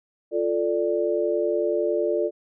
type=chord; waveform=sine; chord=D minor; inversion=first; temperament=equal; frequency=349.2 / 440 / 587.3 Hz; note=F4 / A4 / D5; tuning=0 / 0 / 0 cents; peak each=-25 dBFS; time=0.31-2.31 s; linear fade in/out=50 ms; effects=none